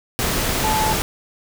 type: tone in noise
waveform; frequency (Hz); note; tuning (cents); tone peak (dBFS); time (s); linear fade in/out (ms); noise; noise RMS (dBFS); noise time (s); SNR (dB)
sine; 869; A5; -22; -19; 0.64-0.93; 0; pink; -21; 0.19-1.02; -1
effects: none